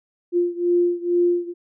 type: beating tone pair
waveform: sine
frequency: 349.2 / 351.4 Hz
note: F4 / F4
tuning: 0 / +11 cents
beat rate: 2.2 Hz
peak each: -19 / -21 dBFS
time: 0.32-1.54 s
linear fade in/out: 50 ms
effects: none